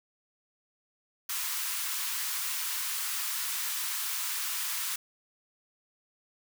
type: high-pass noise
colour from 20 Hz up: white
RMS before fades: -33 dBFS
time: 1.29-4.96 s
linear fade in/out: 5 ms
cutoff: 930 Hz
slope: 48 dB/octave
effects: none